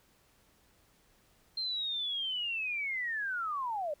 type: linear sweep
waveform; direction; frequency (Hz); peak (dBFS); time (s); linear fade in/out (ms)
sine; down; 4186 to 565; -32; 1.57-3.94; 5
effects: pink hiss -67 dBFS RMS until 4 s